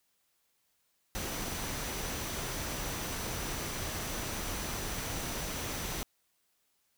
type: tone in noise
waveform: sine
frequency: 5940 Hz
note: F#8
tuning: 6 cents sharp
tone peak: -47 dBFS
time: 1.15-6.03 s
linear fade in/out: 0 ms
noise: pink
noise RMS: -37 dBFS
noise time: 1.15-6.03 s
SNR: -13 dB
effects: white hiss -75 dBFS RMS until 6.97 s